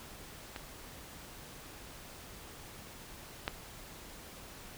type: clicks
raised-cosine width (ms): 0.3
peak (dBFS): -24 / -16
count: 2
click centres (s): 0.562 / 3.479
effects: pink hiss -50 dBFS RMS until 4.77 s